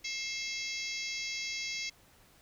harmonic tone with a mistuned harmonic, 659.3 Hz, E5, in tune, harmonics 3 / 4 / 5 / 6 / 7 / 8 / 9 / 10, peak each -39 / -45 / -46 / -46 / -43 / -42 / -47 / -45 dBFS, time 0.04-1.9 s, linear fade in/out 10 ms, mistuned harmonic 3, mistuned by +130 cents, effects pink hiss -62 dBFS RMS until 2.41 s

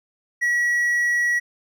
triangle tone, 1925 Hz, B6, 45 cents flat, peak -16 dBFS, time 0.41-1.4 s, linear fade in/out 20 ms, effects none

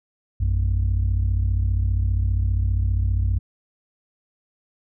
sine tone pair together, 57.49 / 92.5 Hz, A#1 / F#2, -23 / 0 cents, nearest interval minor sixth, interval 823 cents, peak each -19 dBFS, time 0.4-3.39 s, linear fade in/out 10 ms, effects tanh soft clip ceiling -14 dBFS

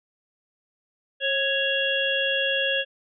harmonic tone with a mistuned harmonic, 554.4 Hz, C#5, in tune, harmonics 1 / 3 / 5 / 6, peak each -27 / -27 / -27 / -27 dBFS, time 1.2-2.85 s, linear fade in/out 50 ms, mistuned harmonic 1, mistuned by -36 cents, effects none

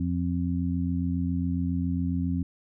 harmonic tone, 87.31 Hz, F2, in tune, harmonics 1 / 2 / 3, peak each -29 / -29 / -29 dBFS, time 0-2.43 s, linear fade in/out 5 ms, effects none

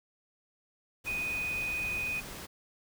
sine tone in noise, 2489 Hz, D#7, in tune, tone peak -31 dBFS, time 1.06-2.21 s, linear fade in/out 20 ms, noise pink, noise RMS -43 dBFS, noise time 1.04-2.47 s, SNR +9 dB, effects none

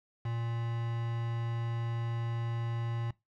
triangle tone with quantisation, 116.54 Hz, A#2, in tune, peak -30 dBFS, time 0.25-3.11 s, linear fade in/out 5 ms, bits 7, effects noise-tail reverb RT60 0.2 s tail -21 dB re dry + low-pass 3000 Hz 12 dB/octave

